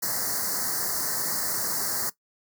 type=band-stop noise; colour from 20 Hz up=white; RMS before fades=-28 dBFS; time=0.02-2.1 s; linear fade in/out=10 ms; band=2000 to 4300 Hz; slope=96 dB/octave; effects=noise-tail reverb RT60 0.1 s tail -17 dB re dry + high-pass 100 Hz 12 dB/octave